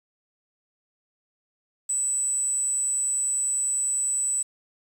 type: tone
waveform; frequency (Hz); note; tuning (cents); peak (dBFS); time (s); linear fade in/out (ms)
sine; 7970; B8; +15; -21; 1.89-4.43; 10
effects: tanh soft clip ceiling -20 dBFS + 8-bit